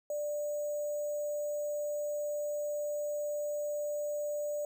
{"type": "tone with sample-and-hold", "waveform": "sine", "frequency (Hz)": 591, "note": "D5", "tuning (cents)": 11, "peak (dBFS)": -32, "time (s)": [0.1, 4.65], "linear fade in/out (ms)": 2, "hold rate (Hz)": 7350, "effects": []}